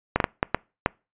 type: clicks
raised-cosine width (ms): 0.5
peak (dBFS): -4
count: 6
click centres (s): 0.16 / 0.202 / 0.242 / 0.429 / 0.546 / 0.861
effects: noise-tail reverb RT60 0.3 s tail -25 dB re dry + resampled to 8000 Hz